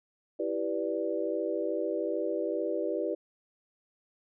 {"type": "chord", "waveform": "sine", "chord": "E minor seventh", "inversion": "none", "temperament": "equal", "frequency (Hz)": [329.6, 392, 493.9, 587.3], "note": ["E4", "G4", "B4", "D5"], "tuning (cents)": [0, 0, 0, 0], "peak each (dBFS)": -34, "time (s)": [0.39, 3.15], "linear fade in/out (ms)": 10, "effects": []}